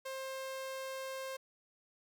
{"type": "tone", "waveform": "sawtooth", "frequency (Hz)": 530, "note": "C5", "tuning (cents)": 22, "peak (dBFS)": -36, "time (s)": [0.05, 1.37], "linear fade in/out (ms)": 10, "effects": []}